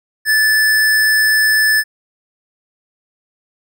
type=tone; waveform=square; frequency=1744 Hz; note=A6; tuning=16 cents flat; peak=-11 dBFS; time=0.25-1.84 s; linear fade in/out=50 ms; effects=none